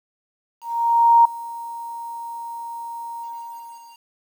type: tone with ADSR envelope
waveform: sine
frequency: 932.3 Hz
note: A#5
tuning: in tune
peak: -8 dBFS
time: 0.61-4.05 s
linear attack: 640 ms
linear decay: 5 ms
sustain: -21 dB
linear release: 820 ms
effects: 8-bit